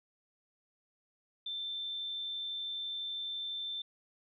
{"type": "tone", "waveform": "sine", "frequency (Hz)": 3554, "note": "A7", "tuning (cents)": 17, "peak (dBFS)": -36, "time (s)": [1.46, 3.82], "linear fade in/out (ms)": 5, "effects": []}